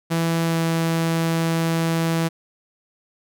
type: tone with pitch glide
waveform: sawtooth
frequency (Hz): 165.7 to 164.65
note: E3 to E3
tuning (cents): +9 to -2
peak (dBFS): -15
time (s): 0.1-2.29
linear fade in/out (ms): 20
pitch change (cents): -11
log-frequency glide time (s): 0.46-0.56
effects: none